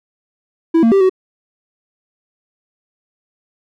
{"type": "tone with pitch steps", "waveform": "triangle", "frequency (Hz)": [329.1, 228.5, 391.5, 375.3], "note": ["E4", "A#3", "G4", "F#4"], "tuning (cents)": [-3, -34, -2, 25], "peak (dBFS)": -6, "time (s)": [0.74, 1.096], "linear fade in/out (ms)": 10, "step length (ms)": 89, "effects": []}